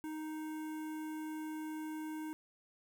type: tone with notch filter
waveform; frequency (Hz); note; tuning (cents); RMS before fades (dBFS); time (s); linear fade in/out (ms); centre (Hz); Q
square; 311.1; D#4; 0; -42; 0.04-2.33; 0; 4300; 0.6
effects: none